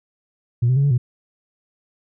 sine tone with pitch steps, 119.6 / 128.4 / 139.2 / 142.6 / 122.8 Hz, A#2 / C3 / C#3 / C#3 / B2, +45 / -32 / +8 / +49 / -9 cents, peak -12 dBFS, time 0.62-0.98 s, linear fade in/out 10 ms, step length 72 ms, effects tanh soft clip ceiling -11 dBFS

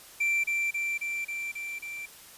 triangle tone with echo, 2349 Hz, D7, in tune, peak -22 dBFS, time 0.2-0.44 s, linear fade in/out 10 ms, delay 270 ms, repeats 6, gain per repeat -2 dB, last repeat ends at 2.06 s, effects white hiss -50 dBFS RMS until 2.37 s + resampled to 32000 Hz

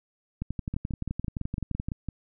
two click trains, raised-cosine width 5 ms, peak -19 / -18 dBFS, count 9 / 18, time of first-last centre 0.74-2.087 / 0.42-1.886 s, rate 5.94 / 11.6 Hz, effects none

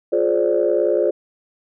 sine chord, D half-diminished seventh, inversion first, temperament just, 352.4 / 422.9 / 528.6 / 587.3 Hz, F4 / Ab4 / C5 / D5, +16 / +31 / +18 / 0 cents, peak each -20 dBFS, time 0.12-1.11 s, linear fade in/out 10 ms, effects tanh soft clip ceiling -6 dBFS

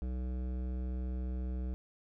sine tone with hard clipping, 62.8 Hz, B1, 30 cents sharp, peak -36 dBFS, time 0.02-1.74 s, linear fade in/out 0 ms, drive 14 dB, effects none

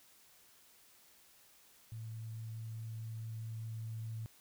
sine tone with level ramp, 111.9 Hz, A2, 30 cents sharp, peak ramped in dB -42 to -39 dBFS, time 1.92-4.26 s, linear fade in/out 0 ms, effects white hiss -64 dBFS RMS until 4.4 s

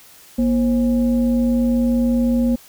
sine tone with frequency modulation, 239 Hz, A#3, 43 cents sharp, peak -14 dBFS, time 0.38-2.56 s, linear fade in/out 10 ms, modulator 292 Hz, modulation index 0.52, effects white hiss -46 dBFS RMS until 2.68 s

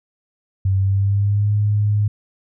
sine tone with pitch glide, 96.1 to 104.19 Hz, G2 to G#2, -34 to +6 cents, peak -14 dBFS, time 0.65-2.08 s, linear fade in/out 5 ms, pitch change +140 cents, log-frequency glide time 0.76-1.52 s, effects none

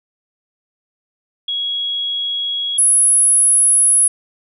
sine tone pair in turn, 3322 / 10694 Hz, G#7 / E9, 0 / +24 cents, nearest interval octave + minor sixth, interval 2024 cents, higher second, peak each -18 / -9 dBFS, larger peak second, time 1.48-2.78 / 2.78-4.08 s, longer neither, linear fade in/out 5 ms, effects none

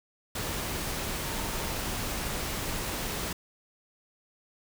sine tone in noise, 916 Hz, A#5, 31 cents flat, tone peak -44 dBFS, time 1.24-1.72 s, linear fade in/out 5 ms, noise pink, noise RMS -33 dBFS, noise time 0.35-3.33 s, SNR -14 dB, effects none

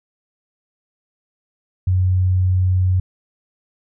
sine tone, 92.2 Hz, F#2, 6 cents flat, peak -13 dBFS, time 1.87-3 s, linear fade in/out 5 ms, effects none

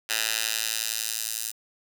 10% pulse tone with high-pass filter sweep, 111 Hz, A2, 16 cents sharp, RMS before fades -29 dBFS, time 0.09-1.52 s, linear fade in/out 20 ms, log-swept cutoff 2300 to 7000 Hz, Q 0.74, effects none

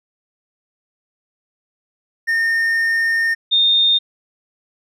triangle / sine tone pair in turn, 1826 / 3652 Hz, A#6 / A#7, -36 / -36 cents, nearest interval octave, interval 1200 cents, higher second, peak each -13 / -11 dBFS, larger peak second, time 2.27-3.35 / 3.51-3.99 s, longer first, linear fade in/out 20 ms, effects none

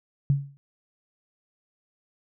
sine tone with exponential decay, 140 Hz, C#3, 18 cents sharp, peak -15 dBFS, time 0.3-0.57 s, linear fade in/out 0 ms, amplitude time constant 58 ms, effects none

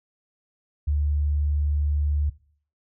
sine tone, 73.42 Hz, D2, in tune, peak -20 dBFS, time 0.87-2.3 s, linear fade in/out 10 ms, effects noise-tail reverb RT60 0.5 s tail -19 dB re dry

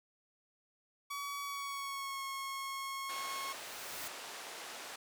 sawtooth tone with pitch glide, 1134 to 1089.7 Hz, C#6 to C#6, +39 to -30 cents, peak -35 dBFS, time 1.1-3.53 s, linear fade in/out 10 ms, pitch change -69 cents, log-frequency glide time 1.43-2.23 s
white noise with exponential growth, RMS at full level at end -43 dBFS, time 2.6-4.08 s, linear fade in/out 2 ms, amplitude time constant 320 ms
pink band-pass noise, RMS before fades -47 dBFS, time 3.09-4.96 s, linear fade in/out 5 ms, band 570 to 9800 Hz, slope 12 dB/octave
effects none

